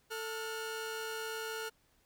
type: tone pair together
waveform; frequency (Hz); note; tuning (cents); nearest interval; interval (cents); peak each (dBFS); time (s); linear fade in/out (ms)
sawtooth; 444.1 / 1430.9; A4 / F6; +16 / +42; octave + minor sixth; 2026; -36 / -38; 0.1-1.7; 20
effects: pink hiss -71 dBFS RMS until 2.05 s